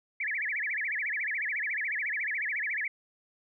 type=tone with vibrato; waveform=sine; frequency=1984 Hz; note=B6; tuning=7 cents sharp; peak=-29 dBFS; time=0.2-2.88 s; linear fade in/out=5 ms; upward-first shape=sine; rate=14 Hz; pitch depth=290 cents each way; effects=none